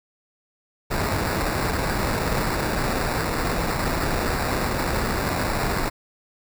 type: noise with sample-and-hold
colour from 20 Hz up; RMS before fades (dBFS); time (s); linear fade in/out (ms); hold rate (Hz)
pink; -24; 0.9-5.9; 20; 3150
effects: none